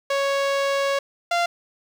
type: tone pair in turn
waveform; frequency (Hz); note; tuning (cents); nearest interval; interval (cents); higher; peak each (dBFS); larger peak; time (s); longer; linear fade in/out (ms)
sawtooth; 554.4 / 691.9; C#5 / F5; 0 / -16; major third; 384; second; -16 / -15; second; 0.1-0.99 / 1.31-1.46; first; 5
effects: low-pass 6000 Hz 12 dB/octave + 8-bit